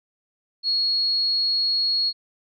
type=tone; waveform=sine; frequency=4320 Hz; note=C#8; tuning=45 cents flat; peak=-19 dBFS; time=0.63-2.13 s; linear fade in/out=50 ms; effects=none